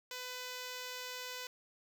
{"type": "tone", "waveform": "5% pulse", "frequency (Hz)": 501, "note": "B4", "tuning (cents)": 25, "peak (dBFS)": -30, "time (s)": [0.11, 1.47], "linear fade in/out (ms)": 2, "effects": []}